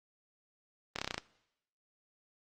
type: slowing click train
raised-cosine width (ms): 0.2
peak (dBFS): -16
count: 8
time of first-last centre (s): 0.96-1.18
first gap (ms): 27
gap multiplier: 1.05
effects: noise-tail reverb RT60 0.8 s tail -20 dB re dry + Opus 24 kbps